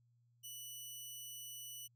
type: tone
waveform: 10% pulse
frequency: 2960 Hz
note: F#7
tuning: in tune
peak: -39 dBFS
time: 0.43-1.88 s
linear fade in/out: 20 ms
effects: added 119 Hz sine -70 dBFS peak until 1.95 s